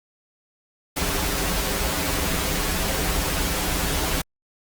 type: noise with comb filter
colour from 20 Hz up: pink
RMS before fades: -24 dBFS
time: 0.96-4.22 s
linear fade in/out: 10 ms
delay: 8.6 ms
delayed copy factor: -0.9
effects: Opus 48 kbps